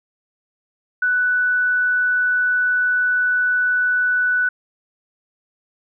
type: tone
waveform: sine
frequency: 1487 Hz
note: F#6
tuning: 8 cents sharp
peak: -15 dBFS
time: 1.02-4.49 s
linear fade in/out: 5 ms
effects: none